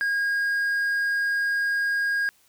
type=tone with quantisation; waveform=triangle; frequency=1630 Hz; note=G#6; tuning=33 cents flat; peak=-20 dBFS; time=0.01-2.29 s; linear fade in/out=0 ms; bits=8; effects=white hiss -61 dBFS RMS until 2.48 s